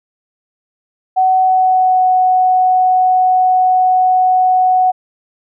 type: tone with pitch glide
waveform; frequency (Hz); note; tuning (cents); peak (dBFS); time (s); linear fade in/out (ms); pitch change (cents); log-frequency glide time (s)
sine; 750 to 740.5; F#5 to F#5; +23 to +1; -8; 1.16-4.92; 20; -22; 1.39-2.06
effects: none